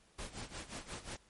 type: noise with tremolo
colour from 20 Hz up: pink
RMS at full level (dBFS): -43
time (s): 0.18-1.17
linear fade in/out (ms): 10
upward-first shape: sine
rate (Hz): 5.6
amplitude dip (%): 80
effects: pink hiss -67 dBFS RMS until 1.29 s + MP3 48 kbps